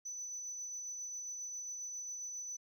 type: tone with tremolo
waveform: sine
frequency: 5990 Hz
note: F#8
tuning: 20 cents sharp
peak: -38 dBFS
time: 0.05-2.57 s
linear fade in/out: 10 ms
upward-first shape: sine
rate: 7.4 Hz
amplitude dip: 30%
effects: tanh soft clip ceiling -38 dBFS + 13-bit